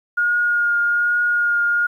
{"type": "tone with vibrato", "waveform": "sine", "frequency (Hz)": 1427, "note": "F6", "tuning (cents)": 37, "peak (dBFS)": -15, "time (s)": [0.17, 1.87], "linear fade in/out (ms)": 10, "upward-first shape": "triangle", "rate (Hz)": 1.2, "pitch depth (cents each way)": 16, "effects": ["9-bit"]}